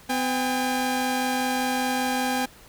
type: tone pair together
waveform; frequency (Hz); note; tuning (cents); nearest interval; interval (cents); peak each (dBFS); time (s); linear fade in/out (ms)
sawtooth; 253.3 / 805; B3 / G5; +44 / +46; octave + minor sixth; 2002; -22; 0.09-2.46; 10
effects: pink hiss -50 dBFS RMS until 2.68 s